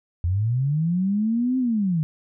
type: linear two-way sweep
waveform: sine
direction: up then down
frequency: 82.41 to 261.9 to 150.1 Hz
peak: -19 dBFS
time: 0.24-2.03 s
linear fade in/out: 0 ms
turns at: 1.58 s
effects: none